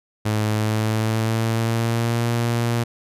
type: tone with pitch glide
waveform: sawtooth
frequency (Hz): 107.3 to 117.69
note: A2 to A#2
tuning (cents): -43 to +17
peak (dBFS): -15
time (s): 0.25-2.84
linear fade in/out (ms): 10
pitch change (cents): +160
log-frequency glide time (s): 0.48-2.25
effects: resampled to 32000 Hz